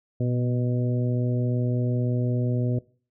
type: harmonic tone with a mistuned harmonic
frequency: 123.47 Hz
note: B2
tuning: in tune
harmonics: 1 / 2 / 3 / 4 / 5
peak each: -23 / -29 / -33 / -35 / -37 dBFS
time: 0.2-2.79 s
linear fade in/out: 5 ms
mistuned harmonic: 1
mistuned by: -29 cents
effects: noise-tail reverb RT60 0.4 s tail -21 dB re dry